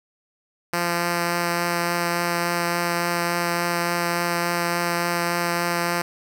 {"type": "tone with vibrato", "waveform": "5% pulse", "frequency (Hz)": 172.6, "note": "F3", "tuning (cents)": -20, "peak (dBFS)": -10, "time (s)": [0.73, 6.02], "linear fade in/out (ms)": 5, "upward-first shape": "triangle", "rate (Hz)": 3.5, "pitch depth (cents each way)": 9, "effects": []}